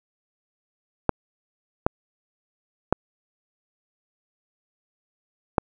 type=clicks; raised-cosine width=1 ms; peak=-3 dBFS; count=4; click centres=1.093 / 1.865 / 2.926 / 5.582 s; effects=none